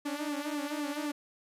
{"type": "tone with flanger", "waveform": "sawtooth", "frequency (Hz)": 293.7, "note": "D4", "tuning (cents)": 0, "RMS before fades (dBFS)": -35, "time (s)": [0.05, 1.12], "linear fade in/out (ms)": 10, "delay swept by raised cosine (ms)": [1.3, 6.7], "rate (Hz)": 3.9, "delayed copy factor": -0.75, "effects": ["resampled to 32000 Hz", "11-bit"]}